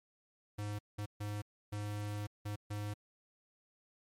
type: tone bursts at uneven times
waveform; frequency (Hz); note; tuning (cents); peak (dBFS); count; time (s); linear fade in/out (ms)
square; 103.83; G#2; 0; -38; 6; 0.58-0.79 / 0.98-1.06 / 1.2-1.42 / 1.72-2.27 / 2.45-2.56 / 2.7-2.94; 10
effects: MP3 64 kbps